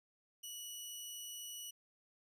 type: tone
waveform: 15% pulse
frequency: 2938 Hz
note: F#7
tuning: 13 cents flat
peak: -38 dBFS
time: 0.43-1.71 s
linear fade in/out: 10 ms
effects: none